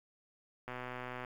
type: click train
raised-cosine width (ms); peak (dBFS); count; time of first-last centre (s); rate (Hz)
0.5; -27; 72; 0.68-1.248; 125
effects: 10-bit